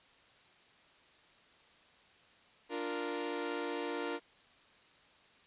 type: chord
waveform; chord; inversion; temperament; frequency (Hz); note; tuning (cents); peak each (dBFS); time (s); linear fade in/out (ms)
sawtooth; Bb major; first; equal; 293.7 / 349.2 / 466.2; D4 / F4 / Bb4; 0 / 0 / 0; -37 / -37 / -35; 2.69-4.2; 50
effects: white hiss -63 dBFS RMS until 5.46 s + resampled to 8000 Hz